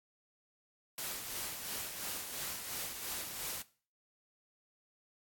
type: noise with tremolo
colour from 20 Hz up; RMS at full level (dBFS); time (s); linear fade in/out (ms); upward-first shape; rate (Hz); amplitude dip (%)
white; -39; 0.98-3.62; 2; sine; 2.9; 45
effects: noise-tail reverb RT60 0.4 s tail -18 dB re dry + AAC 64 kbps